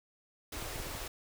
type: band-stop noise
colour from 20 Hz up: pink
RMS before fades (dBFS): -41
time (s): 0.52-1.08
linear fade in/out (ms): 5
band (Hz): 120 to 260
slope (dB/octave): 48
type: clicks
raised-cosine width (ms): 5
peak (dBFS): -33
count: 5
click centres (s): 0.625 / 0.759 / 0.8 / 0.868 / 0.951
effects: none